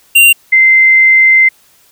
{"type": "tone pair in turn", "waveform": ["square", "sine"], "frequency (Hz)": [2772, 2077], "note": ["F7", "C7"], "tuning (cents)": [-14, -13], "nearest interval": "perfect fourth", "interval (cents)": 499, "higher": "first", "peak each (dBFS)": -3, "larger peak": "neither", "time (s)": [[0.15, 0.33], [0.52, 1.49]], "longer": "second", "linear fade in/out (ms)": 10, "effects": ["white hiss -48 dBFS RMS until 1.91 s"]}